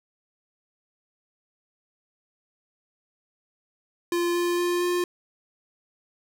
square tone with pitch steps, 346.6 / 349 / 351.4 / 353.9 Hz, F4 / F4 / F4 / F4, -13 / -1 / +11 / +23 cents, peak -23 dBFS, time 4.12-5.04 s, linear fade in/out 2 ms, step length 230 ms, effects none

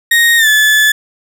35% pulse tone with pitch glide, 1864.7 to 1729.8 Hz, A#6 to A6, 0 to -30 cents, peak -5 dBFS, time 0.11-0.92 s, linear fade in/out 5 ms, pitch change -130 cents, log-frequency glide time 0.37-0.48 s, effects none

